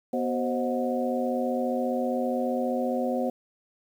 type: tone cluster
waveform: sine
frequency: 245.8 / 376.9 / 526 / 621 / 730 Hz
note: B3 / F#4 / C5 / D#5 / F#5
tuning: -8 / +32 / +9 / -3 / -24 cents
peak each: -28 / -35 / -29 / -35 / -33 dBFS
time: 0.13-3.3 s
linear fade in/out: 5 ms
effects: 9-bit